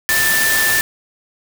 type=tone in noise; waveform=sine; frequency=1770 Hz; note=A6; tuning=10 cents sharp; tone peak=-15 dBFS; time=0.09-0.81 s; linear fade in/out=0 ms; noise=white; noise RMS=-18 dBFS; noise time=0.09-0.81 s; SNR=0 dB; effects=none